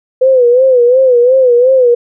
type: tone with vibrato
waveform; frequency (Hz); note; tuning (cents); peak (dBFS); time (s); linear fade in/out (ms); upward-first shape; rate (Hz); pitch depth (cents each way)
sine; 503; B4; +32; -4; 0.21-1.95; 10; sine; 2.8; 94
effects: none